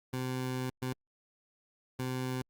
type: tone bursts at uneven times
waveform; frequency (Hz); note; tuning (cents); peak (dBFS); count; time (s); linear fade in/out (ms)
20% pulse; 128.3; C3; -34; -28; 3; 0.13-0.7 / 0.82-0.93 / 1.99-2.42; 5
effects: Opus 48 kbps